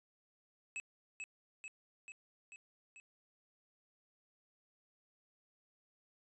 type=tone with echo; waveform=square; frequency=2589 Hz; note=E7; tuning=32 cents flat; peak=-40 dBFS; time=0.76-0.8 s; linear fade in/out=0 ms; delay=440 ms; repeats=5; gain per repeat=-3 dB; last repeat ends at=3 s; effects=resampled to 22050 Hz